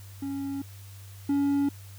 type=tone pair in turn; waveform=triangle; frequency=276.7 / 281.9 Hz; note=C#4 / C#4; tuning=-3 / +29 cents; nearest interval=unison; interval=32 cents; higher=second; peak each=-28 / -20 dBFS; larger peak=second; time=0.22-0.62 / 1.29-1.69 s; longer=neither; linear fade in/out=5 ms; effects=added 98 Hz sine -43 dBFS peak until 1.98 s + white hiss -53 dBFS RMS until 1.98 s